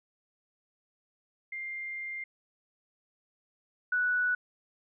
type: tone pair in turn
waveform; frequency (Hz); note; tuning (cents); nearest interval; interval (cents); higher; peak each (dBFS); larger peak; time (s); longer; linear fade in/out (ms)
sine; 2100 / 1477.2; C7 / F#6; +6 / -3; tritone; 609; first; -35 / -25; second; 1.52-2.24 / 3.92-4.35; first; 5
effects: none